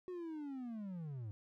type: linear sweep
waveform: triangle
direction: down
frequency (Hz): 370 to 99.2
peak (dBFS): -40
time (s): 0.08-1.31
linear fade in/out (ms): 0
effects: none